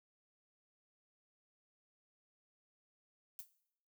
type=noise with exponential decay; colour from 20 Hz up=violet; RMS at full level=-43 dBFS; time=3.39-3.5 s; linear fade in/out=0 ms; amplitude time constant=22 ms; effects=noise-tail reverb RT60 0.7 s tail -17 dB re dry